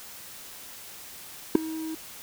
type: tone with ADSR envelope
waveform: triangle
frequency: 318.6 Hz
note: D#4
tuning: 41 cents sharp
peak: -6 dBFS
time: 1.55-1.95 s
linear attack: 4 ms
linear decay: 5 ms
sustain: -23 dB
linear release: 6 ms
effects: white hiss -44 dBFS RMS until 2.22 s

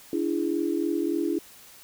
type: tone cluster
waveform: sine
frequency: 292.5 / 335.9 / 413.5 Hz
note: D4 / E4 / G#4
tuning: -7 / +33 / -8 cents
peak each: -28 / -26 / -32 dBFS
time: 0.13-1.39 s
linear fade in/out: 2 ms
effects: white hiss -50 dBFS RMS until 1.83 s

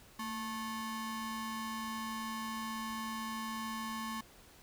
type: ring-modulated tone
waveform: 35% pulse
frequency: 657 Hz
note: E5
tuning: 6 cents flat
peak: -33 dBFS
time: 0.19-4.21 s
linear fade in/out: 5 ms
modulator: 432 Hz
effects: pink hiss -59 dBFS RMS until 4.62 s

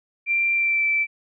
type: tone with pitch glide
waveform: sine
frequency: 2364 to 2327 Hz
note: D7 to D7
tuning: +11 to -17 cents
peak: -18 dBFS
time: 0.26-1.07 s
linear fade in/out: 50 ms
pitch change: -28 cents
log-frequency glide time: 0.53-0.85 s
effects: none

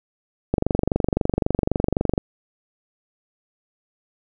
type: click train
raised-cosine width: 2 ms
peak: -5 dBFS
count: 40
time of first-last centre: 0.54-2.179 s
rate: 23.8 Hz
effects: none

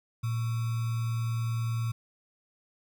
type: tone with sample-and-hold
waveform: sine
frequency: 115 Hz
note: A#2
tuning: 23 cents flat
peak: -27 dBFS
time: 0.23-1.92 s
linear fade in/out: 10 ms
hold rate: 1225 Hz
effects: none

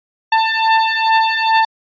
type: beating tone pair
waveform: sawtooth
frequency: 890 / 892.4 Hz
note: A5 / A5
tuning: +20 / +24 cents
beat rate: 2.4 Hz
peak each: -11 dBFS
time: 0.32-1.65 s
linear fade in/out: 5 ms
effects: resampled to 11025 Hz

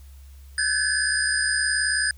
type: tone cluster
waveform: sine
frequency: 1530 / 1676 / 1735 / 4968 / 9000 Hz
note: G6 / G#6 / A6 / D#8 / C#9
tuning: -42 / +15 / -25 / -3 / +25 cents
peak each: -27 dBFS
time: 0.58-2.11 s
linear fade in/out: 2 ms
effects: added 68 Hz sine -42 dBFS peak until 2.17 s + white hiss -58 dBFS RMS until 2.17 s

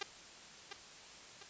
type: tone with echo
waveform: 5% pulse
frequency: 400.7 Hz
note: G4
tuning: 38 cents sharp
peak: -25 dBFS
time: 0.01-0.03 s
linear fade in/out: 5 ms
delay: 700 ms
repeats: 2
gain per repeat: -7 dB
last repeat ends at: 1.43 s
effects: white hiss -54 dBFS RMS until 1.49 s + resampled to 16000 Hz

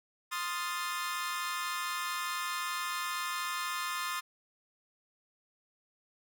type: chord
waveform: sawtooth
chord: F dominant seventh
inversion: second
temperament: equal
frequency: 1046.5 / 1244.5 / 1396.9 / 1760 Hz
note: C6 / Eb6 / F6 / A6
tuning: 0 / 0 / 0 / 0 cents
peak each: -34 / -34 / -39 / -37 dBFS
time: 0.31-4.21 s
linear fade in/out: 20 ms
effects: none

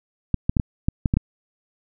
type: clicks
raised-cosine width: 5 ms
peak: -6 dBFS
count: 8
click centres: 0.343 / 0.495 / 0.568 / 0.598 / 0.885 / 1.058 / 1.139 / 1.17 s
effects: none

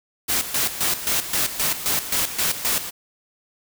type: noise with tremolo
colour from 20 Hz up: white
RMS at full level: -21 dBFS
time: 0.28-2.91 s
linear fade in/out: 20 ms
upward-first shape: square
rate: 3.8 Hz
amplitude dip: 70%
effects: none

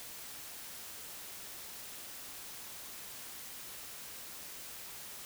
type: silence
effects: white hiss -47 dBFS RMS until 5.25 s

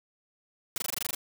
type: noise bursts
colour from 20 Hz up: white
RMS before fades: -31 dBFS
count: 10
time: 0.76-1.149 s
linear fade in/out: 2 ms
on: 20 ms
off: 21 ms
effects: none

